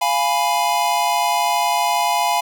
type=chord; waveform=square; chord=F diminished; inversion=none; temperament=equal; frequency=698.5 / 830.6 / 987.8 Hz; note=F5 / Ab5 / Cb6; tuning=0 / 0 / 0 cents; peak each=-22 / -21 / -21 dBFS; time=0.01-2.41 s; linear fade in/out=10 ms; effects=none